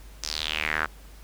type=tone with band-pass filter sweep; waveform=sawtooth; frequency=77.3 Hz; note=D#2; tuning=11 cents flat; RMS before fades=-29 dBFS; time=0.23-0.86 s; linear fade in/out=5 ms; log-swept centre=5800 to 1400 Hz; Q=4; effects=added 50 Hz sine -44 dBFS peak until 1.23 s + pink hiss -53 dBFS RMS until 1.23 s